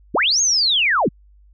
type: linear two-way sweep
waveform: sine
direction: up then down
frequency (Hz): 98 to 6645 to 98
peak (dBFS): -14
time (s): 0.14-1.09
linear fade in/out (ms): 10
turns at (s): 0.41
effects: added 50 Hz sine -47 dBFS peak until 1.53 s